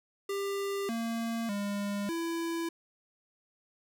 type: tone with pitch steps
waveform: square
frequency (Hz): 397.3 / 229.4 / 202.5 / 333.6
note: G4 / A#3 / G#3 / E4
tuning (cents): +23 / -28 / -43 / +21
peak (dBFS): -32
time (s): 0.29-2.69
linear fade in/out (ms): 5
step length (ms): 600
effects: none